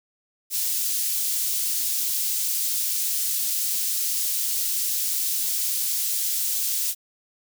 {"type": "high-pass noise", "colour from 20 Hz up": "white", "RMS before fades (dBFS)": -25, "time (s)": [0.5, 6.95], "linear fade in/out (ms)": 50, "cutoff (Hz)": 4700, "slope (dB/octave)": 12, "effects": []}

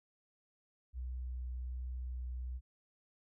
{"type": "tone with vibrato", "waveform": "sine", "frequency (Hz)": 62.4, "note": "B1", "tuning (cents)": 19, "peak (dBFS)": -38, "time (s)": [0.93, 2.61], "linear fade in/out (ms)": 50, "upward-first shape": "triangle", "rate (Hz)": 1.3, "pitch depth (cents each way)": 10, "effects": []}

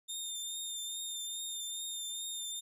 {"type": "tone with vibrato", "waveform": "20% pulse", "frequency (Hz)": 3629, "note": "A#7", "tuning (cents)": -47, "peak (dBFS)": -32, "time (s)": [0.08, 2.61], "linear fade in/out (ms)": 20, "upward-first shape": "triangle", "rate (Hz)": 2.4, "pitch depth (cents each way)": 30, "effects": []}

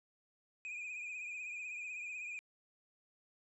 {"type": "tone with vibrato", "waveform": "triangle", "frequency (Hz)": 2462, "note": "D#7", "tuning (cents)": -19, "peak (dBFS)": -40, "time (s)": [0.65, 2.39], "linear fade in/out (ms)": 0, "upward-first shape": "triangle", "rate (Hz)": 16, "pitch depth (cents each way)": 69, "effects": ["resampled to 22050 Hz"]}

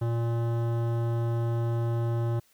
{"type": "tone with hard clipping", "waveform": "sine", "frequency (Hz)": 116.7, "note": "A#2", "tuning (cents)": 2, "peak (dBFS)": -27, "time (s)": [0.01, 2.4], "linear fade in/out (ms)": 10, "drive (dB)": 16, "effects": ["white hiss -64 dBFS RMS until 2.53 s"]}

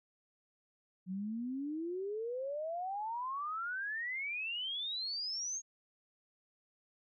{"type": "exponential sweep", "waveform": "sine", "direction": "up", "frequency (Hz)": [180, 6645], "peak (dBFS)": -36, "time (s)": [1.06, 5.62], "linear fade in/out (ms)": 50, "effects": []}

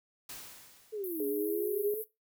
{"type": "noise with exponential decay", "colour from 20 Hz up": "white", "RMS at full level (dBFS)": -43, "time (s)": [0.29, 1.49], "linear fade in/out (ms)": 5, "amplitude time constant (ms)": 260}
{"type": "exponential two-way sweep", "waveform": "sine", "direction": "down then up", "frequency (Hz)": [447.1, 284.9, 447.1], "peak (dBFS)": -34, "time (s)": [0.92, 2.03], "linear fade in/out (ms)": 20, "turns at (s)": 1.26}
{"type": "band-pass noise", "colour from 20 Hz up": "pink", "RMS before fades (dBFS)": -43, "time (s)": [1.04, 2.04], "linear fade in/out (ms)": 0, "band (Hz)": [12000, 16000], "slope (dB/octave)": 48}
{"type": "tone with vibrato", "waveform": "sine", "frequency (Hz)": 415.3, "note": "G#4", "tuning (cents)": 0, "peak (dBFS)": -31, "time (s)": [1.2, 1.94], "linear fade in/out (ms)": 2, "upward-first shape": "triangle", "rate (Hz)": 8.8, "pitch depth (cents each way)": 17}
{"effects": ["noise-tail reverb RT60 0.2 s tail -17 dB re dry"]}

